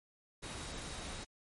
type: tone in noise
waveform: sine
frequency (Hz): 3805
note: A#7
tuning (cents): +35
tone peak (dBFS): -55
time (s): 0.42-1.25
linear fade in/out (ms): 20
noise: pink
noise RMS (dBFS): -44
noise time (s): 0.42-1.25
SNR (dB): -14
effects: MP3 48 kbps